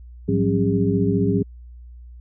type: tone cluster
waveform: sine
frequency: 106.8 / 176.4 / 191.2 / 271.9 / 404.5 Hz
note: G#2 / F3 / G3 / C#4 / G#4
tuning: +49 / +18 / -43 / -33 / -46 cents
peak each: -23 dBFS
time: 0.28-1.43 s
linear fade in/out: 10 ms
effects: added 60 Hz sine -38 dBFS peak until 2.2 s